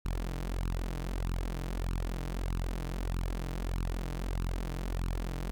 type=tone with flanger; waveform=sawtooth; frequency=43.8 Hz; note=F1; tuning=6 cents sharp; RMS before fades=-34 dBFS; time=0.05-5.51 s; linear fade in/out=0 ms; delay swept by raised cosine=0.72 to 6.72 ms; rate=1.6 Hz; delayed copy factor=+0.8; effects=none